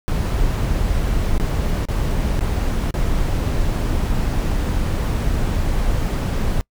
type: noise with dropouts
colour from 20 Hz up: brown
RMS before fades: -19 dBFS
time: 0.08-6.61 s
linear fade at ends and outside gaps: 0 ms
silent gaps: 1.38-1.399 / 1.853-1.886 / 2.392-2.408 / 2.907-2.941 s
effects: noise-tail reverb RT60 0.1 s tail -25 dB re dry